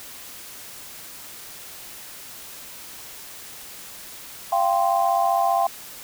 sine chord, F suspended second, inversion none, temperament equal with one note detuned, 688.8 / 784 / 1046.5 Hz, F5 / G5 / C6, -24 / 0 / 0 cents, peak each -21 / -21 / -25 dBFS, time 4.52-5.67 s, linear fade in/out 5 ms, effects white hiss -40 dBFS RMS until 6.03 s

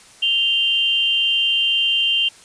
sine tone pair together, 2794 / 3136 Hz, F7 / G7, 0 / 0 cents, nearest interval major second, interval 200 cents, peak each -18 dBFS, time 0.22-2.29 s, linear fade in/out 10 ms, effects white hiss -46 dBFS RMS until 2.44 s + resampled to 22050 Hz

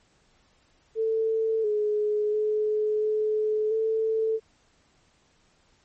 sine tone with pitch steps, 444.7 / 421.1 / 426.6 / 429.2 / 442.7 Hz, A4 / G#4 / G#4 / A4 / A4, +18 / +24 / +46 / -43 / +11 cents, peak -22 dBFS, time 0.95-4.4 s, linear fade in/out 50 ms, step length 690 ms, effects pink hiss -64 dBFS RMS until 5.84 s + MP3 32 kbps

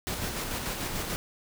pink noise with tremolo, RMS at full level -32 dBFS, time 0.07-1.16 s, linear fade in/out 0 ms, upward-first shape square, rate 6.8 Hz, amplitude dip 30%, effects none

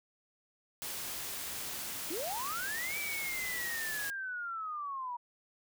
white noise, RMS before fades -40 dBFS, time 0.82-4.1 s, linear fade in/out 0 ms
sine linear two-way sweep, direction up then down, 284.1 to 2333 to 947 Hz, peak -36 dBFS, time 2.1-5.17 s, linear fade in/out 10 ms, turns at 2.98 s
effects none

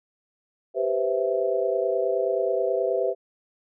sine chord, C major seventh, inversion second, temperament equal, 392 / 493.9 / 523.3 / 659.3 Hz, G4 / B4 / C5 / E5, 0 / 0 / 0 / 0 cents, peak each -27 dBFS, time 0.74-3.15 s, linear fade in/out 50 ms, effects none

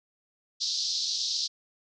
pink band-pass noise, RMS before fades -30 dBFS, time 0.6-1.48 s, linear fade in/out 20 ms, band 3900 to 5700 Hz, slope 48 dB/octave, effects none

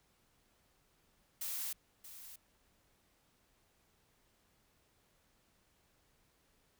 blue noise with echo, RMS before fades -40 dBFS, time 1.41-1.73 s, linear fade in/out 5 ms, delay 630 ms, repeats 1, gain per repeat -12 dB, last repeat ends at 2.36 s, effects pink hiss -73 dBFS RMS until 6.79 s

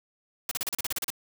white noise bursts, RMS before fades -30 dBFS, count 11, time 0.49-1.103 s, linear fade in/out 2 ms, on 23 ms, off 36 ms, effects none

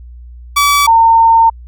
sawtooth / sine tone pair in turn, 1147 / 910.4 Hz, D6 / A#5, -41 / -41 cents, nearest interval major third, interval 400 cents, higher first, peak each -4 dBFS, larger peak neither, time 0.56-0.87 / 0.87-1.5 s, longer second, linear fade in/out 10 ms, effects added 60 Hz sine -30 dBFS peak until 1.67 s

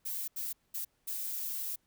violet noise bursts at uneven times, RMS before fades -37 dBFS, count 4, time 0.05-0.28 / 0.36-0.53 / 0.74-0.85 / 1.07-1.76 s, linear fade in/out 10 ms, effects pink hiss -75 dBFS RMS until 1.86 s

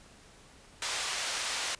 white band-pass noise, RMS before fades -34 dBFS, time 0.82-1.75 s, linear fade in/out 2 ms, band 620 to 6100 Hz, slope 12 dB/octave, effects pink hiss -56 dBFS RMS until 1.79 s + resampled to 22050 Hz

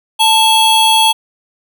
square tone pair together, 880 / 3322 Hz, A5 / G#7, 0 / 0 cents, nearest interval octave + major seventh, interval 2300 cents, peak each -11 dBFS, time 0.19-1.13 s, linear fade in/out 20 ms, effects none

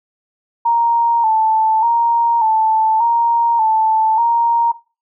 sine tone with vibrato, 906 Hz, A#5, 50 cents flat, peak -11 dBFS, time 0.65-4.72 s, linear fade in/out 10 ms, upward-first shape square, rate 0.85 Hz, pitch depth 52 cents each way, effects noise-tail reverb RT60 0.3 s tail -17 dB re dry

